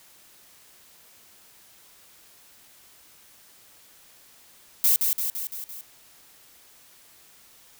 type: noise with echo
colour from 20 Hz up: violet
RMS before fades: -19 dBFS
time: 4.84-4.96 s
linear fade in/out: 0 ms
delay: 170 ms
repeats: 5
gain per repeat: -4 dB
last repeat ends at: 5.81 s
effects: white hiss -54 dBFS RMS until 7.79 s